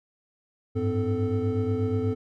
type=tone cluster; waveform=triangle; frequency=97.4 / 105.7 / 255.6 / 439.3 Hz; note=G2 / G#2 / C4 / A4; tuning=-11 / +31 / -40 / -3 cents; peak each=-27 dBFS; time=0.75-2.15 s; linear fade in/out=20 ms; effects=none